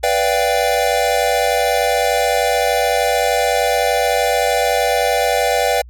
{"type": "chord", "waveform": "square", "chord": "G dominant seventh", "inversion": "first", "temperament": "equal with one note detuned", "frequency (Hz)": [493.9, 587.3, 694, 784], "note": ["B4", "D5", "F5", "G5"], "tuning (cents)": [0, 0, -11, 0], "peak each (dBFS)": -20, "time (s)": [0.03, 5.82], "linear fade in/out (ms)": 10, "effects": ["added 60 Hz sine -35 dBFS peak until 5.89 s", "MP3 64 kbps"]}